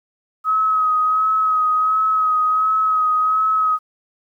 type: tone with vibrato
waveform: sine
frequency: 1271 Hz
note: D#6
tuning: 36 cents sharp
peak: -14 dBFS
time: 0.44-3.79 s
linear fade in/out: 50 ms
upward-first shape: sine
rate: 1.4 Hz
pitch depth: 25 cents each way
effects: 9-bit